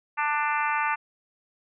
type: harmonic tone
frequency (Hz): 296.2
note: D4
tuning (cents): +15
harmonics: 3 / 4 / 5 / 6 / 7 / 8 / 9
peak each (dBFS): -27 / -29 / -31 / -33 / -34 / -35 / -36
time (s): 0.17-0.96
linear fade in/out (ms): 20
effects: none